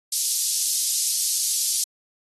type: high-pass noise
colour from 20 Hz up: pink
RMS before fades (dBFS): -23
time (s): 0.12-1.84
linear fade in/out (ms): 5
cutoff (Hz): 4900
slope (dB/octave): 24
effects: AAC 32 kbps

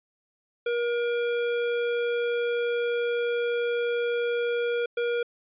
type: tone bursts at uneven times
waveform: square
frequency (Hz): 475.8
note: A#4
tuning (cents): +35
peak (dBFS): -25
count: 2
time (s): 0.66-4.86 / 4.97-5.23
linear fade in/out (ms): 5
effects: resampled to 8000 Hz

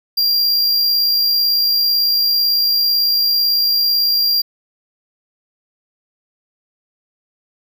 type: tone with amplitude modulation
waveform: square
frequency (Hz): 4764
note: D8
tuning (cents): +24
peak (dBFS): -12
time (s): 0.17-4.42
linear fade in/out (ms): 10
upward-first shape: sine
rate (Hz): 58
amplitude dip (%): 25
effects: none

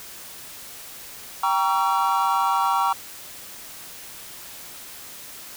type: chord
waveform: triangle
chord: G diminished seventh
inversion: none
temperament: just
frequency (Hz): 784 / 940.8 / 1128.9 / 1354.7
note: G5 / Bb5 / Db6 / Fb6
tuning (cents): 0 / +16 / +31 / +47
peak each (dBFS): -23 / -21 / -22 / -25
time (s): 1.43-2.93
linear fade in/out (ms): 5
effects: white hiss -40 dBFS RMS until 5.56 s

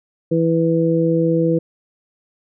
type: harmonic tone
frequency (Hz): 164.81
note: E3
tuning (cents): 0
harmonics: 1 / 2 / 3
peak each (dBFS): -18 / -18 / -18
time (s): 0.31-1.59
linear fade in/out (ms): 10
effects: none

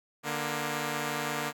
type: tone pair together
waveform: 5% pulse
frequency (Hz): 148.7 / 236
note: D3 / A#3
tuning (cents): +22 / +22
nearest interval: minor sixth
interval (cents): 800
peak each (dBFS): -22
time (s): 0.23-1.53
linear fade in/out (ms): 50
effects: none

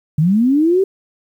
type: linear sweep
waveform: sine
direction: up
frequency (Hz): 143.6 to 395.7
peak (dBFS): -10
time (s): 0.18-0.84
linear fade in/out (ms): 5
effects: 8-bit

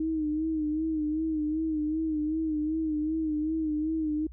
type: tone with vibrato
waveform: sine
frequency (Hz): 311.1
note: D#4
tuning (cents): 0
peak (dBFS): -26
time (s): 0-4.27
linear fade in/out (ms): 5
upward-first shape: sine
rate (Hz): 2.6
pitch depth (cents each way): 58
effects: added 60 Hz sine -42 dBFS peak until 4.32 s

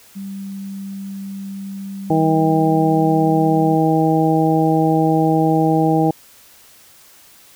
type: tone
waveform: sine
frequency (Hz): 196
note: G3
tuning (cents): 0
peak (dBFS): -26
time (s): 0.15-3.77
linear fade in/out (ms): 20
type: harmonic tone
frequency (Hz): 159.5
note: D#3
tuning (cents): +43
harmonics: 1 / 2 / 3 / 4 / 5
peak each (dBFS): -18 / -16 / -21 / -24 / -19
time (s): 2.1-6.11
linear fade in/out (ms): 5
effects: white hiss -47 dBFS RMS until 7.55 s

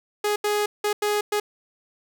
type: tone bursts at uneven times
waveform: sawtooth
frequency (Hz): 416.3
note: G#4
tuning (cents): +4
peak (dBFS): -17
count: 5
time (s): 0.24-0.36 / 0.44-0.66 / 0.84-0.93 / 1.02-1.21 / 1.32-1.4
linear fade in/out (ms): 5
effects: none

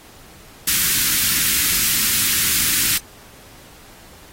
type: band-stop noise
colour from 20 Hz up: white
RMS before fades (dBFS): -18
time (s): 0.67-2.98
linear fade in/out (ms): 5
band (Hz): 300 to 1400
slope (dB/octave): 24
effects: pink hiss -45 dBFS RMS until 4.32 s + AAC 48 kbps

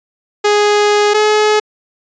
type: tone pair in turn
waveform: sawtooth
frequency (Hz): 415.3 / 425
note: G#4 / G#4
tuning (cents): 0 / +40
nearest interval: unison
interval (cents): 40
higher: second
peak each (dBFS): -5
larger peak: neither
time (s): 0.44-1.14 / 1.14-1.6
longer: first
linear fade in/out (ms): 10
effects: resampled to 16000 Hz

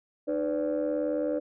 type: tone cluster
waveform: sine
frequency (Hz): 304.6 / 500 / 579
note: D#4 / B4 / D5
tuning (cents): -37 / +21 / -25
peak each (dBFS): -29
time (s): 0.27-1.4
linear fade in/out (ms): 20
effects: tanh soft clip ceiling -21 dBFS

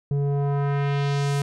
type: tone with low-pass filter sweep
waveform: square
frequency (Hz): 141.6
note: C#3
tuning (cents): +37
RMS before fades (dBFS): -23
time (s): 0.11-1.42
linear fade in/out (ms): 2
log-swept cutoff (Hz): 320 to 11000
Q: 1.1
effects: none

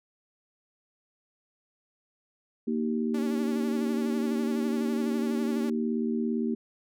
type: harmonic tone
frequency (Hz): 77.6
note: D#2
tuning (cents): -4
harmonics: 3 / 4 / 5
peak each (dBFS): -27 / -34 / -33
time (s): 2.67-6.55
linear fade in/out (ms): 10
type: tone with vibrato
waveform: sawtooth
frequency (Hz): 283.9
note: C#4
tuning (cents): +41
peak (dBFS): -32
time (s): 3.14-5.7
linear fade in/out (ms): 5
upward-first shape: sine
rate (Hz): 12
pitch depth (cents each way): 62
effects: none

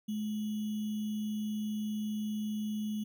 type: tone with sample-and-hold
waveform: sine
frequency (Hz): 212.5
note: G#3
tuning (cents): +40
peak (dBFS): -32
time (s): 0.08-3.04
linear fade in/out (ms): 10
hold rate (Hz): 3150
effects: none

